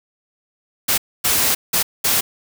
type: noise bursts at uneven times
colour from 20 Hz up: white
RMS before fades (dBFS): -17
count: 4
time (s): 0.88-0.98 / 1.24-1.55 / 1.73-1.83 / 2.04-2.21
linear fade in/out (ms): 10
effects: none